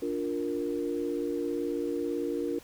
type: chord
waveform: sine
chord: Bb major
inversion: first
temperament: just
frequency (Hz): 291.4 / 349.6 / 466.2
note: D4 / F4 / Bb4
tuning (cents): -13 / +2 / 0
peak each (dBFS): -33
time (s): 0.02-2.59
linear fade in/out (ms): 5
effects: pink hiss -53 dBFS RMS until 2.63 s